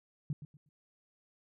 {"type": "tone with echo", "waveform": "sine", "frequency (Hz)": 146.4, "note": "D3", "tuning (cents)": -5, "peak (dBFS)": -31, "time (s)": [0.3, 0.33], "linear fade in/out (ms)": 2, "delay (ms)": 120, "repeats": 3, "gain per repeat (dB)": -12, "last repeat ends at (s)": 0.69, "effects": []}